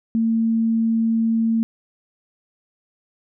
sine tone, 226.2 Hz, A3, 48 cents sharp, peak -16 dBFS, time 0.15-1.63 s, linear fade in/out 0 ms, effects none

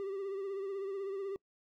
triangle tone with vibrato, 391.8 Hz, G4, 1 cent flat, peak -34 dBFS, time 0-1.36 s, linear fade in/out 0 ms, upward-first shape triangle, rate 16 Hz, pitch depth 57 cents each way, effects noise-tail reverb RT60 0.1 s tail -25 dB re dry

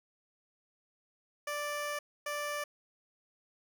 15% pulse tone bursts at uneven times, 587.3 Hz, D5, in tune, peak -28 dBFS, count 2, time 1.47-1.99 / 2.26-2.64 s, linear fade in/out 5 ms, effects none

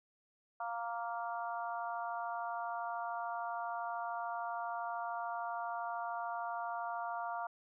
harmonic tone, 233 Hz, A#3, 1 cent flat, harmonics 3 / 4 / 5 / 6, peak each -40 / -42 / -44 / -46 dBFS, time 0.6-7.47 s, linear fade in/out 5 ms, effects none

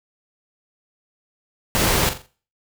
pink noise with echo, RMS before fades -19 dBFS, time 1.75-2.09 s, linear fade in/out 0 ms, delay 43 ms, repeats 4, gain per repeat -9 dB, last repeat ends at 2.262 s, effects noise-tail reverb RT60 0.4 s tail -19 dB re dry

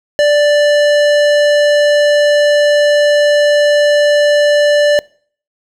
sine tone with tanh clipping, 587.3 Hz, D5, in tune, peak -9 dBFS, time 0.19-4.99 s, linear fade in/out 0 ms, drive 18 dB, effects noise-tail reverb RT60 0.5 s tail -24 dB re dry

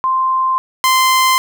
sine / sawtooth tone pair in turn, 1045 / 1039.2 Hz, C6 / C6, -2 / -12 cents, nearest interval unison, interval 10 cents, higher first, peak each -12 / -6 dBFS, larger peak second, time 0.04-0.58 / 0.84-1.38 s, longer neither, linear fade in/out 0 ms, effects none

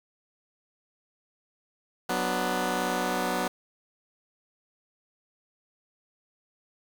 10% pulse chord, B minor, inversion second, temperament just, 185.21 / 246.9 / 296.3 Hz, F#3 / B3 / D4, +2 / 0 / +15 cents, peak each -23 / -22 / -26 dBFS, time 2.09-3.48 s, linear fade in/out 5 ms, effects 8-bit

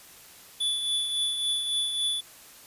square tone with tremolo, 3459 Hz, A7, 30 cents flat, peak -24 dBFS, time 0.6-2.21 s, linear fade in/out 10 ms, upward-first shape triangle, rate 3.6 Hz, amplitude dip 50%, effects white hiss -50 dBFS RMS until 2.66 s + resampled to 32000 Hz

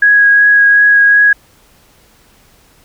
sine tone with vibrato, 1655 Hz, G#6, 6 cents flat, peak -4 dBFS, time 0.02-1.33 s, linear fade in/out 5 ms, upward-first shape triangle, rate 2.7 Hz, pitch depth 13 cents each way, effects pink hiss -48 dBFS RMS until 2.84 s

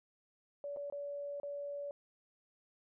sine tone with dropouts, 572 Hz, D5, 46 cents flat, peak -39 dBFS, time 0.64-1.91 s, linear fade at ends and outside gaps 1 ms, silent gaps 0.763-0.77 / 0.9-0.924 / 1.4-1.432 s, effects none

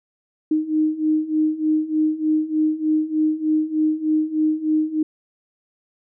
sine beating tone pair, 308.2 / 311.5 Hz, D#4 / D#4, -16 / +2 cents, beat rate 3.3 Hz, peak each -22 / -19 dBFS, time 0.51-5.03 s, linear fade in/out 5 ms, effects none

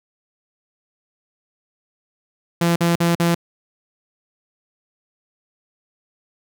sawtooth tone bursts, 170.2 Hz, F3, 44 cents flat, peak -11 dBFS, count 4, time 2.61-3.348 s, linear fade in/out 5 ms, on 150 ms, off 46 ms, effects none

